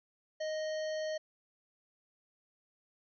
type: harmonic tone with a mistuned harmonic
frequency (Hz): 622.3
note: D#5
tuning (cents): 0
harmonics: 1 / 3 / 5 / 7 / 9 / 10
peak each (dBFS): -34 / -46 / -51 / -50 / -56 / -56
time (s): 0.4-1.18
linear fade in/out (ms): 10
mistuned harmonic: 10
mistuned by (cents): -19
effects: none